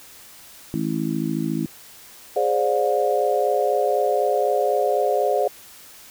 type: harmonic tone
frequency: 54 Hz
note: A1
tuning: 32 cents flat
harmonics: 3 / 4 / 5 / 6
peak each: -27 / -27 / -27 / -27 dBFS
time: 0.74-1.66 s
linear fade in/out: 0 ms
type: chord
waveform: sine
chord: D half-diminished seventh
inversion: second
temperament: equal with one note detuned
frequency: 415.3 / 523.3 / 587.3 / 716.4 Hz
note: Ab4 / C5 / D5 / F5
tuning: 0 / 0 / 0 / +44 cents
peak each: -23 dBFS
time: 2.36-5.48 s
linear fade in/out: 5 ms
effects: white hiss -45 dBFS RMS until 6.1 s